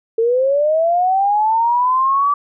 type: linear sweep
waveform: sine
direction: up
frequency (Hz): 444.5 to 1160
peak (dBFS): -12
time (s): 0.18-2.34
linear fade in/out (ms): 5
effects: none